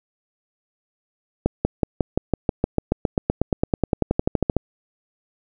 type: accelerating click train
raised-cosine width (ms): 2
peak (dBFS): -4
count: 27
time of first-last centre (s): 1.46-4.567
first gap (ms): 190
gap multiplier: 0.96
effects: none